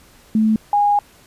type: tone pair in turn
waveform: sine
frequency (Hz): 218.2 / 820.7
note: A3 / G#5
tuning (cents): -14 / -21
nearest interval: octave + major seventh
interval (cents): 2293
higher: second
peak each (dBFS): -12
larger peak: neither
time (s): 0.35-0.56 / 0.73-0.99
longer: second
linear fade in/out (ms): 2
effects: pink hiss -49 dBFS RMS until 1.26 s + resampled to 32000 Hz